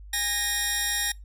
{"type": "tone pair together", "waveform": "10% pulse", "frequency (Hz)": [816.8, 1864.7], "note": ["G#5", "A#6"], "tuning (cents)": [-29, 0], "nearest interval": "octave + major second", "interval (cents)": 1429, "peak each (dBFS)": [-26, -16], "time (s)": [0.13, 1.12], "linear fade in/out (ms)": 5, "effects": ["noise-tail reverb RT60 0.2 s tail -25 dB re dry", "added 50 Hz sine -41 dBFS peak until 1.24 s"]}